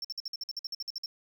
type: tone bursts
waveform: triangle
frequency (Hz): 5410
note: E8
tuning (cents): +44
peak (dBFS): -32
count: 14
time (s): 0.02-1.06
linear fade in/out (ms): 2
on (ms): 26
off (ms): 52
effects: none